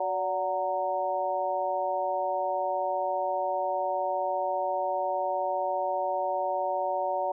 harmonic tone with a mistuned harmonic, 185 Hz, F#3, in tune, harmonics 2 / 3 / 4 / 5, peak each -39 / -30 / -30 / -32 dBFS, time 0-7.32 s, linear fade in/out 5 ms, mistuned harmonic 3, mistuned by +59 cents, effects none

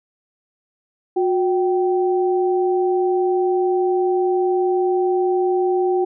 sine tone pair together, 363.5 / 775.1 Hz, F#4 / G5, -31 / -20 cents, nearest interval octave + minor second, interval 1311 cents, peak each -16 / -23 dBFS, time 1.16-6.05 s, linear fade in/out 10 ms, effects none

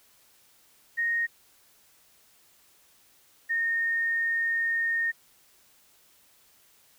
sine tone pair in turn, 1860 / 1839.7 Hz, A#6 / A#6, -4 / -23 cents, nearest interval unison, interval 19 cents, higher first, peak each -24 dBFS, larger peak neither, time 0.97-1.27 / 3.49-5.12 s, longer second, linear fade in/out 20 ms, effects white hiss -61 dBFS RMS until 6.98 s

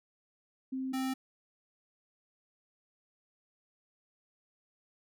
sine / square tone pair in turn, 262.4 / 262.4 Hz, C4 / C4, +5 / +5 cents, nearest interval unison, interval 0 cents, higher neither, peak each -33 / -32 dBFS, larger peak second, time 0.72-0.93 / 0.93-1.14 s, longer neither, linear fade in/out 10 ms, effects none

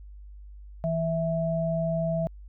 sine tone pair together, 163.53 / 656 Hz, E3 / E5, -14 / -9 cents, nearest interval 2 octaves, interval 2405 cents, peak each -27 dBFS, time 0.84-2.27 s, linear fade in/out 0 ms, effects added 50 Hz sine -42 dBFS peak until 2.48 s

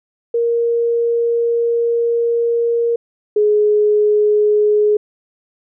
sine tone pair in turn, 468.1 / 420.1 Hz, A#4 / G#4, +7 / +20 cents, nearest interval major second, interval 187 cents, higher first, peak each -13 / -10 dBFS, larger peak second, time 0.34-2.96 / 3.36-4.97 s, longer first, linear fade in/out 5 ms, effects none

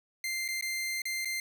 sawtooth tone with dropouts, 2090 Hz, C7, 2 cents flat, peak -28 dBFS, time 0.24-1.4 s, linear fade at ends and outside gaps 2 ms, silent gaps 0.48-0.486 / 0.611-0.624 / 1.019-1.054 / 1.248-1.255 s, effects none

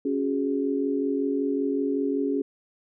sine chord, C# suspended fourth, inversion none, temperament equal, 277.2 / 370 / 415.3 Hz, C#4 / F#4 / G#4, 0 / 0 / 0 cents, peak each -25 / -31 / -28 dBFS, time 0.05-2.42 s, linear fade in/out 5 ms, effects none

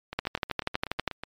two click trains, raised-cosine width 0.3 ms, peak -19 / -10 dBFS, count 10 / 12, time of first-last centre 0.13-1.236 / 0.19-1.077 s, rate 8.14 / 12.4 Hz, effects MP3 96 kbps

